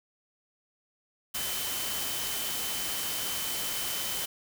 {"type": "tone in noise", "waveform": "sine", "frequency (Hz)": 3058, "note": "G7", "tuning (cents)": -44, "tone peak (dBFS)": -39, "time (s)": [1.34, 4.26], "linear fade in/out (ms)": 10, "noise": "white", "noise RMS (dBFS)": -33, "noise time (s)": [1.34, 4.26], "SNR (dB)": -9, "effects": []}